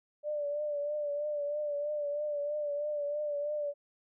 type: tone with vibrato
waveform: sine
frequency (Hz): 588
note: D5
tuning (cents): +2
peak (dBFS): -31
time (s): 0.23-3.74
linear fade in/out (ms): 50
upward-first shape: triangle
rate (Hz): 3.1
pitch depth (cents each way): 48
effects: none